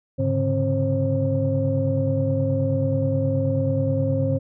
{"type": "tone cluster", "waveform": "sine", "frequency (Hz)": [103.1, 133.7, 143.1, 266.9, 534], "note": ["G#2", "C3", "D3", "C4", "C5"], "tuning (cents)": [-12, 38, -45, 35, 35], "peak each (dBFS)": [-23, -31, -24, -26, -24], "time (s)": [0.18, 4.39], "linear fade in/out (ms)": 20, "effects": ["tanh soft clip ceiling -10 dBFS"]}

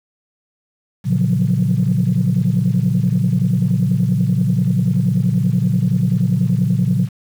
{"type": "chord", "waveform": "sine", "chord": "Gb major seventh", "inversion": "first", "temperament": "equal with one note detuned", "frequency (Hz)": [116.54, 140.53, 174.61, 185], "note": ["Bb2", "Db3", "F3", "Gb3"], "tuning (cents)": [0, 24, 0, 0], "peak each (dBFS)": -18, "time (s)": [1.04, 7.09], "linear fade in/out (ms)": 50, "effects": ["tanh soft clip ceiling -6 dBFS", "7-bit"]}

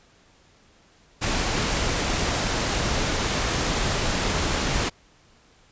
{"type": "noise", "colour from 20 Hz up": "pink", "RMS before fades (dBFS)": -24, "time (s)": [1.21, 4.9], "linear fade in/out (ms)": 20, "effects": ["pink hiss -57 dBFS RMS until 5.71 s", "resampled to 16000 Hz"]}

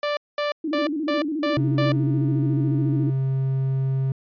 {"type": "tone bursts", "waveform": "sawtooth", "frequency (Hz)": 587.3, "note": "D5", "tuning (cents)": 0, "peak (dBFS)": -18, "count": 6, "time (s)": [0.03, 1.92], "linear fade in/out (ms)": 2, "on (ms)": 140, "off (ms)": 210}
{"type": "tone with vibrato", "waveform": "sine", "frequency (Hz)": 303.7, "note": "D#4", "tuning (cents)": -42, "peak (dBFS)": -23, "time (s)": [0.64, 3.1], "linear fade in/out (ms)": 5, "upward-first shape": "square", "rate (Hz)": 14, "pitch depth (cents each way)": 98}
{"type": "tone", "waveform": "triangle", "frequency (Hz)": 133.7, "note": "C3", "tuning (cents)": 38, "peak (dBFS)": -18, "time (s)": [1.57, 4.12], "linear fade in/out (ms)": 2}
{"effects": ["resampled to 11025 Hz"]}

